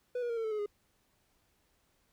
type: tone with pitch steps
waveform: triangle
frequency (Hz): 493.9 / 479.3 / 465.1 / 451.3 / 438 / 425 / 412.4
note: B4 / A#4 / A#4 / A4 / A4 / G#4 / G#4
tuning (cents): 0 / +48 / -4 / +44 / -8 / +40 / -12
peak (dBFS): -30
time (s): 0.15-0.661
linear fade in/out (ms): 5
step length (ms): 73
effects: pink hiss -73 dBFS RMS until 2.12 s